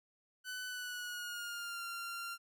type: tone with pitch glide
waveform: sawtooth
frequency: 1500 to 1383.5 Hz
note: F#6 to F6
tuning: +23 to -17 cents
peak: -37 dBFS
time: 0.44-2.38 s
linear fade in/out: 50 ms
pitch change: -140 cents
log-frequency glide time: 0.67-1.84 s
effects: none